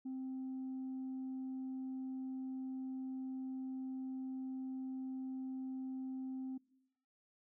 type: tone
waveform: sine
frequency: 261.6 Hz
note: C4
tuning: in tune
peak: -38 dBFS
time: 0.05-6.58 s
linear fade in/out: 10 ms
effects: noise-tail reverb RT60 0.9 s tail -24 dB re dry + tanh soft clip ceiling -38 dBFS

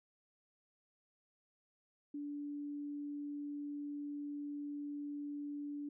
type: tone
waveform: sine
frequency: 290 Hz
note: D4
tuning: 22 cents flat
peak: -40 dBFS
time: 2.14-5.89 s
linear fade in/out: 5 ms
effects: none

